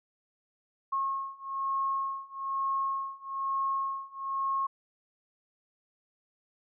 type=beating tone pair; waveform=sine; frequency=1085 / 1086.1 Hz; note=C#6 / C#6; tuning=-37 / -36 cents; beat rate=1.1 Hz; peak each=-33 / -32 dBFS; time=0.92-4.67 s; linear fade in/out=10 ms; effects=none